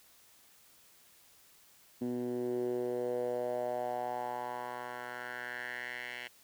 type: tone with band-pass filter sweep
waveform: 10% pulse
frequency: 122.8 Hz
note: B2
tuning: 9 cents flat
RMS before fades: -37 dBFS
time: 2.01-6.28 s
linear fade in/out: 10 ms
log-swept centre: 270 to 2400 Hz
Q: 3.7
effects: white hiss -62 dBFS RMS until 6.43 s